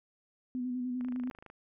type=tone with vibrato; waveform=sine; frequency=250 Hz; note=B3; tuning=21 cents sharp; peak=-32 dBFS; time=0.55-1.3 s; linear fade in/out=0 ms; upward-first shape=square; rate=10 Hz; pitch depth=26 cents each way
type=click train; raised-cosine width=0.5 ms; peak=-35 dBFS; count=14; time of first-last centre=1.01-1.501 s; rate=26.5 Hz
effects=none